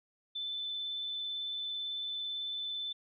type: tone with vibrato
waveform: sine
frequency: 3520 Hz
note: A7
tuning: in tune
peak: -35 dBFS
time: 0.35-2.93 s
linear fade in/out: 10 ms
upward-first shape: sine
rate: 18 Hz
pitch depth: 11 cents each way
effects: none